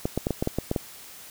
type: clicks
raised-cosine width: 2 ms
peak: -11 dBFS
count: 9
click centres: 0.055 / 0.176 / 0.269 / 0.307 / 0.425 / 0.474 / 0.586 / 0.714 / 0.762 s
effects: white hiss -45 dBFS RMS until 1.3 s